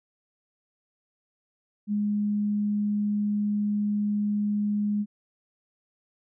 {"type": "tone", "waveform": "sine", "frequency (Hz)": 207.3, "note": "G#3", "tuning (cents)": -3, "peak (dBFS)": -23, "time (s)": [1.87, 5.06], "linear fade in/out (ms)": 50, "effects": []}